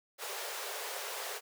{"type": "high-pass noise", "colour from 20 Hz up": "pink", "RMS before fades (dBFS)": -40, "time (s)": [0.18, 1.41], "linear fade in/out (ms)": 50, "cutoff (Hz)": 390, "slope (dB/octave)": 96, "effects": []}